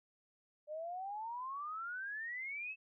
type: exponential sweep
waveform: sine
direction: up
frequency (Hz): 592 to 2649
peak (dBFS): -40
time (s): 0.67-2.76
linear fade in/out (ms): 50
effects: none